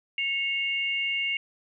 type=tone pair together; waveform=sine; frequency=2191 / 2798 Hz; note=C#7 / F7; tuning=-21 / +3 cents; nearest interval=major third; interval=424 cents; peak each=-28 / -28 dBFS; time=0.18-1.37 s; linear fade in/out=2 ms; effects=none